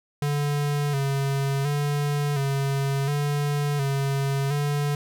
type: tone with vibrato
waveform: square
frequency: 141.5 Hz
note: C#3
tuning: 36 cents sharp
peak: -23 dBFS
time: 0.22-4.95 s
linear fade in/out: 2 ms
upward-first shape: square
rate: 0.7 Hz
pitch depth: 45 cents each way
effects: none